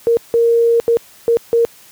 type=tone bursts at uneven times; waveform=sine; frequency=465.6 Hz; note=A#4; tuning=2 cents flat; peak=-9 dBFS; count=5; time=0.07-0.17 / 0.34-0.8 / 0.88-0.97 / 1.28-1.37 / 1.53-1.65 s; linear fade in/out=0 ms; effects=white hiss -44 dBFS RMS until 1.91 s + high-pass 60 Hz 12 dB/octave